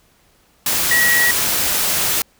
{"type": "tone in noise", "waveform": "sine", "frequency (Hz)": 1918, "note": "A#6", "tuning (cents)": 49, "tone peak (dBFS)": -13, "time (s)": [0.91, 1.31], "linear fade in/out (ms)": 2, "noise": "white", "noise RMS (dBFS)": -18, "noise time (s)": [0.66, 2.22], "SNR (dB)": 2, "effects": ["pink hiss -56 dBFS RMS until 2.39 s"]}